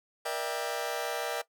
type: chord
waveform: sawtooth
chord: E half-diminished seventh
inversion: second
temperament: just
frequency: 474.7 / 593.3 / 659.3 / 791.1 Hz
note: Bb4 / D5 / E5 / G5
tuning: +31 / +18 / 0 / +16 cents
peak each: -33 dBFS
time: 0.25-1.42 s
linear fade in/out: 10 ms
effects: noise-tail reverb RT60 0.1 s tail -18 dB re dry